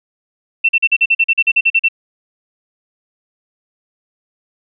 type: tone bursts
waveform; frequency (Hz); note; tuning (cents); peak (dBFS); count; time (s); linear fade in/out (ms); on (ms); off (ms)
sine; 2693; E7; +36; -8; 14; 0.64-1.886; 10; 50; 42
effects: none